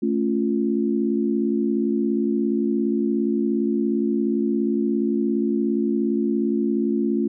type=chord; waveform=sine; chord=A augmented; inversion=none; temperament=equal; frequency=220 / 277.2 / 349.2 Hz; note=A3 / C#4 / E#4; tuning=0 / 0 / 0 cents; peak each=-22 / -24 / -24 dBFS; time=0.02-7.28 s; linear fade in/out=10 ms; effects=none